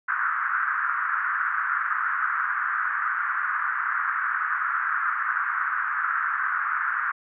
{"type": "band-pass noise", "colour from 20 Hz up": "white", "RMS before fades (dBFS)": -26, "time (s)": [0.08, 7.12], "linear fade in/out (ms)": 10, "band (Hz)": [1200, 1600], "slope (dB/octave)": 48, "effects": []}